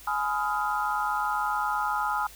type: chord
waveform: sine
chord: F half-diminished seventh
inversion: first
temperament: just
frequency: 838.1 / 1005.8 / 1257.2 / 1396.9 Hz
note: Ab5 / Cb6 / Eb6 / F6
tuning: +16 / +31 / +18 / 0 cents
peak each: -29 / -32 / -30 / -32 dBFS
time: 0.07-2.27 s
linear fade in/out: 5 ms
effects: added 50 Hz sine -52 dBFS peak until 2.35 s + white hiss -49 dBFS RMS until 2.35 s